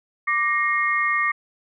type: tone cluster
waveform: sine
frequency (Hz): 1178 / 1866 / 2144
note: D6 / A#6 / C7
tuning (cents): +5 / +1 / +42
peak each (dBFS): -23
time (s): 0.27-1.32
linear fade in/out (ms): 10
effects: none